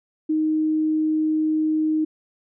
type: tone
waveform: sine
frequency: 311.5 Hz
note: D#4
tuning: 2 cents sharp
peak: -18 dBFS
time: 0.29-2.05 s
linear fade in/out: 10 ms
effects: none